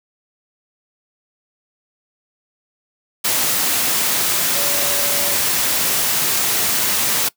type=tone in noise; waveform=sine; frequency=573 Hz; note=D5; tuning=43 cents flat; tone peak=-28 dBFS; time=4.55-5.35 s; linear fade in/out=10 ms; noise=white; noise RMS=-18 dBFS; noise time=3.24-7.29 s; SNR=-13 dB; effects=noise-tail reverb RT60 0.1 s tail -21 dB re dry + high-pass 100 Hz 12 dB/octave